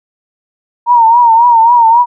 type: tone with vibrato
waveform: sine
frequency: 933 Hz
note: A#5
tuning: 1 cent sharp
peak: -3 dBFS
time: 0.86-2.06 s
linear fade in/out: 50 ms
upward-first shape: triangle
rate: 3.7 Hz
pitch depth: 91 cents each way
effects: none